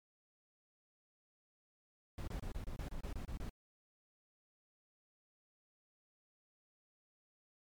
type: noise bursts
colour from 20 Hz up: brown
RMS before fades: -42 dBFS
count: 11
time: 2.18-3.495 s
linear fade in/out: 2 ms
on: 95 ms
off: 27 ms
effects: MP3 96 kbps